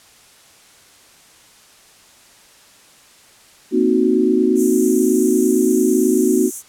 sine chord, C half-diminished seventh, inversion third, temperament equal, 233.1 / 261.6 / 311.1 / 370 Hz, Bb3 / C4 / Eb4 / Gb4, 0 / 0 / 0 / 0 cents, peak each -19 / -18 / -19 / -16 dBFS, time 3.71-6.51 s, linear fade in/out 50 ms
white high-pass noise, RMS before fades -25 dBFS, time 4.55-6.63 s, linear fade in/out 50 ms, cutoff 6000 Hz, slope 96 dB/octave
effects white hiss -48 dBFS RMS until 6.68 s + low-pass 10000 Hz 12 dB/octave

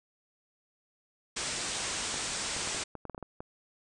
white low-pass noise, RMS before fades -35 dBFS, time 1.36-2.84 s, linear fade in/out 10 ms, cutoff 9000 Hz, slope 96 dB/octave
clicks, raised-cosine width 1 ms, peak -26 dBFS, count 11, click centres 2.142 / 2.565 / 2.674 / 2.747 / 2.953 / 3.053 / 3.097 / 3.147 / 3.179 / 3.227 / 3.405 s
effects none

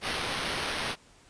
white noise with sample-and-hold, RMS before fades -32 dBFS, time 0.01-0.96 s, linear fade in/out 50 ms, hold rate 7350 Hz, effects pink hiss -58 dBFS RMS until 1.29 s + resampled to 22050 Hz

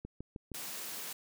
click train, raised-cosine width 3 ms, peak -29 dBFS, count 4, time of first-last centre 0.05-0.517 s, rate 6.42 Hz
white high-pass noise, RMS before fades -42 dBFS, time 0.54-1.13 s, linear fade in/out 5 ms, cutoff 130 Hz, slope 48 dB/octave
effects none

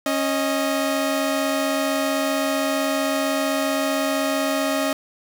sawtooth tone pair together, 274.2 / 624 Hz, C#4 / D#5, -19 / +5 cents, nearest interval octave + major second, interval 1424 cents, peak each -19 dBFS, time 0.06-4.93 s, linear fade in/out 2 ms, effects 7-bit

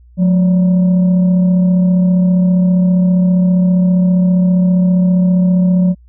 sine tone with frequency modulation, 180 Hz, F#3, 47 cents flat, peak -7 dBFS, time 0.17-5.95 s, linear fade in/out 50 ms, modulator 395 Hz, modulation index 0.27, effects tanh soft clip ceiling -3 dBFS + added 60 Hz sine -40 dBFS peak until 6.08 s

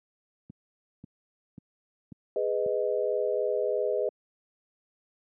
click train, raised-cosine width 5 ms, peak -25 dBFS, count 5, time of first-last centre 0.5-2.662 s, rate 1.85 Hz
sine chord, G# minor, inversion none, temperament just, 415.3 / 498.4 / 623 Hz, G#4 / B4 / D#5, 0 / +16 / +2 cents, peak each -29 / -29 / -30 dBFS, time 2.36-4.09 s, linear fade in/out 2 ms
effects high-pass 200 Hz 12 dB/octave

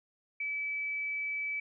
sine tone, 2300 Hz, D7, 37 cents flat, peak -32 dBFS, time 0.4-1.6 s, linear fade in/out 5 ms, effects none

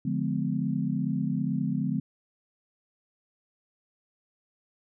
sine chord, D diminished seventh, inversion none, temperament just, 146.83 / 176.2 / 211.4 / 253.7 Hz, D3 / F3 / Ab3 / Cb4, 0 / +16 / +31 / +47 cents, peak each -31 dBFS, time 0.05-2 s, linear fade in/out 5 ms, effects none

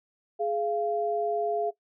sine tone pair together, 419.2 / 690 Hz, G#4 / F5, +16 / -21 cents, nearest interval major sixth, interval 863 cents, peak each -28 dBFS, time 0.39-1.71 s, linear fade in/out 20 ms, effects noise-tail reverb RT60 0.1 s tail -17 dB re dry

